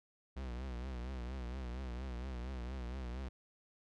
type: tone with vibrato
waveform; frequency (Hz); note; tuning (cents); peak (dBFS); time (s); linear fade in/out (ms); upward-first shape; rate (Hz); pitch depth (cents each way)
45% pulse; 62.8; B1; +30; -40; 0.36-3.29; 10; triangle; 4.3; 130
effects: low-pass 5000 Hz 12 dB/octave